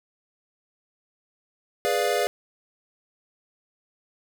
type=chord; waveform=square; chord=G# diminished seventh; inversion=none; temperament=equal; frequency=415.3 / 493.9 / 587.3 / 698.5 Hz; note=G#4 / B4 / D5 / F5; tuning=0 / 0 / 0 / 0 cents; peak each=-28 dBFS; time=1.85-2.27 s; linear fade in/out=0 ms; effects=none